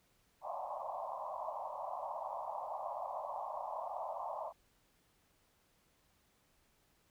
pink band-pass noise, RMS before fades -42 dBFS, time 0.41-4.53 s, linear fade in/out 50 ms, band 580 to 1100 Hz, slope 96 dB/octave, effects pink hiss -73 dBFS RMS until 7.1 s

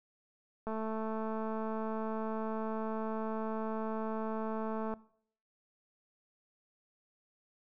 click train, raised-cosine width 1 ms, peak -25 dBFS, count 940, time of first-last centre 0.67-4.938 s, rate 220 Hz, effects noise-tail reverb RT60 0.6 s tail -21 dB re dry

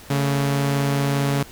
sawtooth tone pair together, 140 / 222.4 Hz, C#3 / A3, +18 / +19 cents, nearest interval minor sixth, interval 801 cents, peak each -15 / -26 dBFS, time 0.1-1.43 s, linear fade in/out 5 ms, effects pink hiss -43 dBFS RMS until 1.51 s

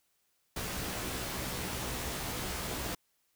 pink noise with comb filter, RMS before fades -37 dBFS, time 0.56-2.95 s, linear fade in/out 5 ms, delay 16 ms, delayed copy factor +0.7, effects white hiss -75 dBFS RMS until 3.35 s

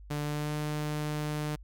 sawtooth tone with pitch glide, 147.6 to 150.44 Hz, D3 to D3, +9 to +42 cents, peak -27 dBFS, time 0.1-1.56 s, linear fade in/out 10 ms, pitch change +33 cents, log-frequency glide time 0.21-0.57 s, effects added 50 Hz sine -46 dBFS peak until 1.63 s

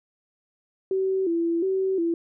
sine tone with vibrato, 357.9 Hz, F4, 42 cents sharp, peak -21 dBFS, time 0.91-2.14 s, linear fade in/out 2 ms, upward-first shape square, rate 1.4 Hz, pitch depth 110 cents each way, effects none

